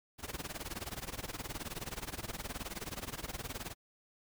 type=noise with tremolo; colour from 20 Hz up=pink; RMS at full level=-39 dBFS; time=0.18-3.75 s; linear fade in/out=50 ms; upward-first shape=sine; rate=19 Hz; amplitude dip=90%; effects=none